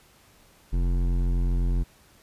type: tone with hard clipping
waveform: sine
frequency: 44.03 Hz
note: F1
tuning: 15 cents sharp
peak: -23 dBFS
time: 0.72-1.84 s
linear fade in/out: 20 ms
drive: 13 dB
effects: pink hiss -57 dBFS RMS until 2.22 s + resampled to 32000 Hz